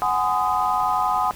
sine chord, Ab dominant seventh, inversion third, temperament equal with one note detuned, 740 / 830.6 / 1021.4 / 1244.5 Hz, Gb5 / Ab5 / C6 / Eb6, 0 / 0 / -42 / 0 cents, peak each -24 dBFS, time 0.02-1.31 s, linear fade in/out 0 ms, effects pink hiss -41 dBFS RMS until 1.35 s

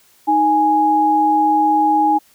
sine tone pair together, 311.1 / 830.6 Hz, D#4 / G#5, 0 / 0 cents, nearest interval octave + perfect fourth, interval 1700 cents, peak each -18 / -12 dBFS, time 0.27-2.19 s, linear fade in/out 20 ms, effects white hiss -53 dBFS RMS until 2.34 s

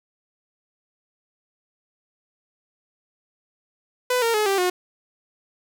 sawtooth tone with pitch steps, 499.7 / 460.9 / 425.1 / 392.1 / 361.6 Hz, B4 / A#4 / G#4 / G4 / F#4, +20 / -20 / +40 / 0 / -40 cents, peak -15 dBFS, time 4.1-4.7 s, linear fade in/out 5 ms, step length 120 ms, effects none

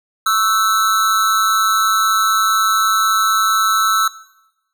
square tone with amplitude modulation, 1313 Hz, E6, 7 cents flat, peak -10 dBFS, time 0.26-4.08 s, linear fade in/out 5 ms, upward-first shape sine, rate 204 Hz, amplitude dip 70%, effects noise-tail reverb RT60 0.9 s tail -18 dB re dry

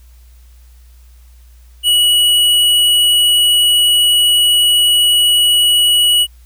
square tone, 2928 Hz, F#7, 19 cents flat, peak -9 dBFS, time 1.83-6.27 s, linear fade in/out 50 ms, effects added 60 Hz sine -39 dBFS peak until 6.45 s + white hiss -54 dBFS RMS until 6.45 s

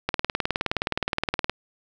click train, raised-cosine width 0.3 ms, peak -7 dBFS, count 28, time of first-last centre 0.09-1.496 s, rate 19.2 Hz, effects none

